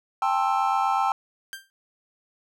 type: chord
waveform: triangle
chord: A minor seventh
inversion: third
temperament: just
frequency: 792 / 880 / 1056 / 1320 Hz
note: G5 / A5 / C6 / E6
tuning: +18 / 0 / +16 / +2 cents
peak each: -22 / -25 / -27 / -25 dBFS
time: 0.22-1.12 s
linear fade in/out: 2 ms
type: tone with exponential decay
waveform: sawtooth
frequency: 1580 Hz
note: G6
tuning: 13 cents sharp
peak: -27 dBFS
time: 1.53-1.7 s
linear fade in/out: 0 ms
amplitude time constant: 36 ms
effects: none